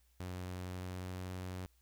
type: tone with pitch glide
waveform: sawtooth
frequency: 90.8 to 91.86 Hz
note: F#2 to F#2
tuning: -32 to -12 cents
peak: -37 dBFS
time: 0.2-1.66 s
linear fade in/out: 0 ms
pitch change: +20 cents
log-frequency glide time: 0.39-1.19 s
effects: added 60 Hz sine -68 dBFS peak until 1.81 s + white hiss -75 dBFS RMS until 1.81 s